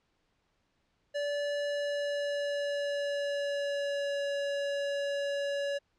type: tone with pitch glide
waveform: square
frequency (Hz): 578 to 565.8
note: D5 to C#5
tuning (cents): -28 to +35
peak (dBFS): -31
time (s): 1.14-5.79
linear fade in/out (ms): 20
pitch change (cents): -37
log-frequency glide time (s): 1.65-4.26
effects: pink hiss -75 dBFS RMS until 5.98 s + low-pass 5000 Hz 12 dB/octave